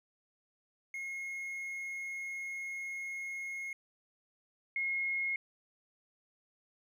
triangle / sine tone pair in turn, 2158 / 2158 Hz, C#7 / C#7, -47 / -47 cents, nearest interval unison, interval 0 cents, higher neither, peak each -36 / -31 dBFS, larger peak second, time 0.94-3.73 / 4.76-5.36 s, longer first, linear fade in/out 2 ms, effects none

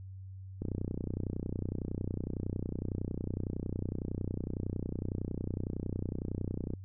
click train, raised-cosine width 3 ms, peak -22 dBFS, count 190, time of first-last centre 0.62-6.737 s, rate 30.9 Hz, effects added 95 Hz sine -43 dBFS peak until 6.84 s

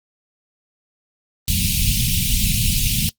pink band-stop noise, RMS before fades -18 dBFS, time 1.48-3.09 s, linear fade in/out 0 ms, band 220 to 2500 Hz, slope 48 dB/octave, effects noise-tail reverb RT60 0.1 s tail -21 dB re dry + Opus 24 kbps

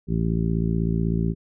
harmonic tone, 56.1 Hz, A1, 34 cents sharp, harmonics 1 / 2 / 3 / 4 / 5 / 6 / 7, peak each -27 / -28 / -23 / -29 / -35 / -35 / -33 dBFS, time 0.07-1.35 s, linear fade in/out 50 ms, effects none

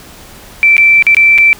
sine tone with dropouts, 2335 Hz, D7, 11 cents flat, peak -3 dBFS, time 0.63-1.53 s, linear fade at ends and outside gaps 0 ms, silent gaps 0.767-0.78 / 1.024-1.067 / 1.147-1.168 / 1.379-1.384 s, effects pink hiss -35 dBFS RMS until 1.59 s

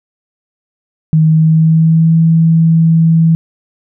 sine tone with pitch glide, 157.7 to 163.36 Hz, D#3 to E3, +24 to -15 cents, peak -5 dBFS, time 1.13-3.35 s, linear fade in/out 0 ms, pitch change +61 cents, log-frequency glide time 1.23-2.15 s, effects none

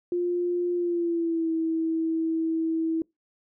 sine tone with pitch glide, 351.9 to 324.6 Hz, F4 to E4, +13 to -27 cents, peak -23 dBFS, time 0.12-3.02 s, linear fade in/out 2 ms, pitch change -140 cents, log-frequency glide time 0.75-1.51 s, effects noise-tail reverb RT60 0.2 s tail -26 dB re dry

